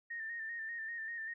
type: tone with vibrato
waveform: sine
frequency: 1822 Hz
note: A#6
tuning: 40 cents flat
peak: -39 dBFS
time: 0.1-1.34 s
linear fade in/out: 10 ms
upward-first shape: square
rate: 5.1 Hz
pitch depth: 38 cents each way
effects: none